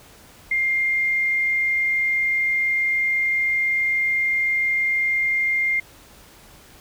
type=tone; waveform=sine; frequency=2111 Hz; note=C7; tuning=15 cents sharp; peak=-18 dBFS; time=0.51-5.8 s; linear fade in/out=5 ms; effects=pink hiss -48 dBFS RMS until 6.8 s